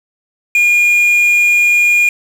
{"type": "tone with quantisation", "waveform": "triangle", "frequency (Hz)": 2427, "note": "D#7", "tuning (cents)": -44, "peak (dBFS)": -6, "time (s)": [0.55, 2.09], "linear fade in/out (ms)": 2, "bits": 5, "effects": []}